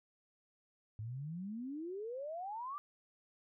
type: exponential sweep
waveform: sine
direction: up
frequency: 103.83 to 1199 Hz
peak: -40 dBFS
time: 0.99-2.78 s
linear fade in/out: 0 ms
effects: none